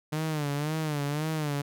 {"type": "tone with vibrato", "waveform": "sawtooth", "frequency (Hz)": 150.4, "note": "D3", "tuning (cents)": 42, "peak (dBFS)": -24, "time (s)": [0.12, 1.62], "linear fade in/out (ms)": 10, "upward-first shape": "sine", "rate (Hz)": 1.9, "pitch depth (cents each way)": 95, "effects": []}